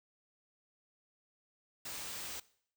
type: band-stop noise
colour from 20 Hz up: white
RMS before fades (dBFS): -43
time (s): 1.85-2.4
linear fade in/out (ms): 5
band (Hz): 9800 to 14000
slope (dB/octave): 96
effects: noise-tail reverb RT60 0.6 s tail -20 dB re dry